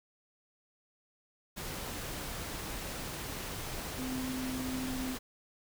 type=tone in noise; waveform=sine; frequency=257.7 Hz; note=C4; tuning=26 cents flat; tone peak=-35 dBFS; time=3.98-5.16 s; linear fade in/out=20 ms; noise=pink; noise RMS=-40 dBFS; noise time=1.56-5.19 s; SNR=+2 dB; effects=none